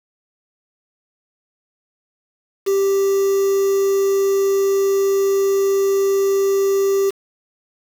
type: tone with quantisation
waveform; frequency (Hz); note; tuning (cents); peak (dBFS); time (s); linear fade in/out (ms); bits
triangle; 392.3; G4; +1; -12; 2.66-7.11; 20; 5
effects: none